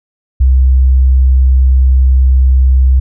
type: tone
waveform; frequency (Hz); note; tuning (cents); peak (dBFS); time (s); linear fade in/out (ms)
sine; 64.9; C2; -13; -4; 0.4-3; 10
effects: none